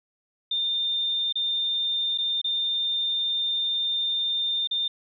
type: tone with dropouts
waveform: sine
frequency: 3611 Hz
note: A7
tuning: 44 cents sharp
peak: -23 dBFS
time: 0.51-4.88 s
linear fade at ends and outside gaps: 5 ms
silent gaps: 1.326-1.355 / 2.177-2.184 / 2.416-2.443 / 4.674-4.711 s
effects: none